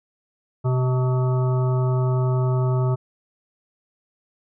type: harmonic tone with a mistuned harmonic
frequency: 127.8 Hz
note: C3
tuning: 40 cents flat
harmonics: 1 / 3 / 5 / 7 / 9 / 10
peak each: -18 / -28 / -32 / -35 / -37 / -38 dBFS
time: 0.64-2.96 s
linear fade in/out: 20 ms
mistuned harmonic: 9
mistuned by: -24 cents
effects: none